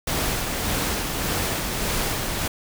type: noise with tremolo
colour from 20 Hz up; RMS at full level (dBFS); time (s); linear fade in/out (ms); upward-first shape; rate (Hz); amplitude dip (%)
pink; -24; 0.07-2.48; 5; sine; 1.7; 30
effects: none